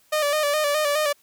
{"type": "tone with vibrato", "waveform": "sawtooth", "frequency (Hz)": 595, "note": "D5", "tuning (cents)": 22, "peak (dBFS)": -16, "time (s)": [0.12, 1.13], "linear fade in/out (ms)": 10, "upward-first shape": "square", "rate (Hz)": 4.8, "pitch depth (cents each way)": 50, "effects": ["white hiss -60 dBFS RMS until 1.22 s"]}